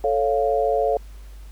sine chord, A augmented, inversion none, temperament equal, 440 / 554.4 / 698.5 Hz, A4 / C#5 / E#5, 0 / 0 / 0 cents, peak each -22 dBFS, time 0.04-0.97 s, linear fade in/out 2 ms, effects added 50 Hz sine -37 dBFS peak until 1.51 s + pink hiss -54 dBFS RMS until 1.51 s

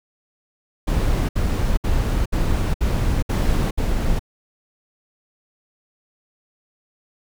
brown noise bursts, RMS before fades -19 dBFS, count 7, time 0.87-4.194 s, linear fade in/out 10 ms, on 420 ms, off 64 ms, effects none

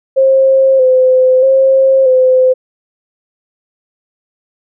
sine tone with vibrato, 523.3 Hz, C5, in tune, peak -5 dBFS, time 0.16-2.54 s, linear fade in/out 20 ms, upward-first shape square, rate 0.79 Hz, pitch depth 32 cents each way, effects none

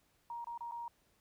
sine tone with dropouts, 941 Hz, A#5, 16 cents sharp, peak -40 dBFS, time 0.3-0.88 s, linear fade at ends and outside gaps 2 ms, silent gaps 0.444-0.47 / 0.577-0.607 / 0.712-0.72 s, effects pink hiss -73 dBFS RMS until 1.2 s

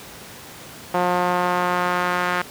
sawtooth tone with band-pass filter sweep, 178.6 Hz, F3, 39 cents sharp, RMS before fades -21 dBFS, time 0.94-2.42 s, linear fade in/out 5 ms, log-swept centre 820 to 1500 Hz, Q 1.5, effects pink hiss -39 dBFS RMS until 2.5 s + high-pass 100 Hz 12 dB/octave

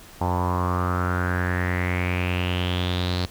sawtooth tone with low-pass filter sweep, 90 Hz, F#2, 47 cents flat, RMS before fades -24 dBFS, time 0.21-3.26 s, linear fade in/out 5 ms, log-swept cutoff 880 to 4300 Hz, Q 6.1, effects pink hiss -46 dBFS RMS until 3.3 s

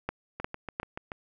two click trains, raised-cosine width 0.5 ms, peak -21 / -15 dBFS, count 6 / 3, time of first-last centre 0.4-1.118 / 0.09-0.799 s, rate 6.96 / 2.82 Hz, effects none

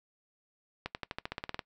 accelerating click train, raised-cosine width 0.3 ms, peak -19 dBFS, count 12, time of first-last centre 0.86-1.592 s, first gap 89 ms, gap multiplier 0.94, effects noise-tail reverb RT60 0.1 s tail -21 dB re dry

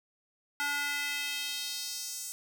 square tone with high-pass filter sweep, 288.1 Hz, D4, 33 cents flat, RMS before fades -35 dBFS, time 0.6-2.32 s, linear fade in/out 0 ms, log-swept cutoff 1300 to 7500 Hz, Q 1.8, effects 10-bit

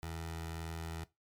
15% pulse tone with notch filter, 81.9 Hz, E2, 11 cents flat, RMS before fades -42 dBFS, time 0.03-1.04 s, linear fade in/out 0 ms, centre 240 Hz, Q 1.1, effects noise-tail reverb RT60 0.2 s tail -18 dB re dry + MP3 96 kbps

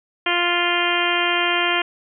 harmonic tone, 349.2 Hz, F4, in tune, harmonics 1 / 2 / 3 / 4 / 5 / 6 / 7 / 8 / 9, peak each -26 / -26 / -26 / -26 / -26 / -26 / -26 / -26 / -26 dBFS, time 0.26-1.82 s, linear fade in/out 5 ms, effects none

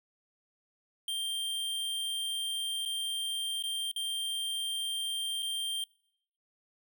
square tone with dropouts, 3172 Hz, G7, 20 cents sharp, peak -32 dBFS, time 1.08-5.84 s, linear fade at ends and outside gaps 2 ms, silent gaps 2.852-2.858 / 3.625-3.637 / 3.915-3.961 / 5.424-5.428 s, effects noise-tail reverb RT60 0.7 s tail -24 dB re dry

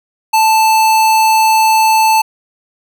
square tone, 880 Hz, A5, in tune, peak -8 dBFS, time 0.33-2.22 s, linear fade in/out 10 ms, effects none

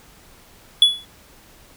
triangle tone with exponential decay, 3406 Hz, G#7, 43 cents sharp, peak -4 dBFS, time 0.82-1.05 s, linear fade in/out 2 ms, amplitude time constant 49 ms, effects pink hiss -49 dBFS RMS until 1.76 s

